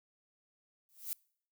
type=noise with exponential growth; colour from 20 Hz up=violet; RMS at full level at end=-34 dBFS; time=0.89-1.13 s; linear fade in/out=0 ms; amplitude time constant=52 ms; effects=noise-tail reverb RT60 0.6 s tail -26 dB re dry